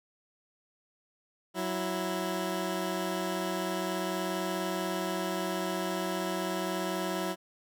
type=tone pair together; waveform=15% pulse; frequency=184.98 / 329.6 Hz; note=F#3 / E4; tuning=0 / 0 cents; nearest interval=minor seventh; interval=1000 cents; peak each=-27 dBFS; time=1.54-7.36 s; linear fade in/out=50 ms; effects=none